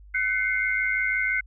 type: tone cluster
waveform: sine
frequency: 1509 / 2098 / 2204 Hz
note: F#6 / C7 / C#7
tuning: +34 / +4 / -11 cents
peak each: -26 / -25 / -30 dBFS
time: 0.14-1.41 s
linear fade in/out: 10 ms
effects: added 50 Hz sine -45 dBFS peak until 1.46 s